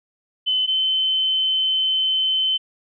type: tone pair in turn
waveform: sine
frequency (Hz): 3037 / 3065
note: F#7 / G7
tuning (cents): +44 / -40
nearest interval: unison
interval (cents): 16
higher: second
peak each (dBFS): -17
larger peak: neither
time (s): 0.46-0.67 / 0.67-2.58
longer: second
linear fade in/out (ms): 20
effects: none